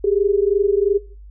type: tone pair together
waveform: sine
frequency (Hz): 392.4 / 415.3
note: G4 / G#4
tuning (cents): +2 / 0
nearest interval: minor second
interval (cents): 98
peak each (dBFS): -17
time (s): 0.04-0.98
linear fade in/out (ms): 5
effects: noise-tail reverb RT60 0.4 s tail -17 dB re dry + added 50 Hz sine -37 dBFS peak until 1.3 s